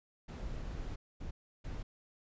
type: noise bursts at uneven times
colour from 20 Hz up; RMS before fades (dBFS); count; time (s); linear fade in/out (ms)
brown; -41; 3; 0.28-0.96 / 1.2-1.31 / 1.64-1.83; 10
effects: resampled to 16000 Hz